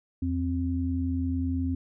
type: tone pair together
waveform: sine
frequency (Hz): 83.9 / 262.7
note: E2 / C4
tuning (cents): +31 / +7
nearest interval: octave + minor sixth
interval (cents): 1976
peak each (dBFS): -28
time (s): 0.22-1.75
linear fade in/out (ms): 5
effects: none